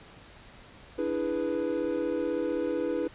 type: chord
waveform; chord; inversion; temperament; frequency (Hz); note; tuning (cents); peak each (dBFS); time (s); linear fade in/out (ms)
triangle; E dominant seventh; third; equal; 293.7 / 329.6 / 415.3 / 493.9; D4 / E4 / G#4 / B4; 0 / 0 / 0 / 0; -32 / -30 / -33 / -29; 0.98-3.08; 10
effects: pink hiss -51 dBFS RMS until 3.14 s + resampled to 8000 Hz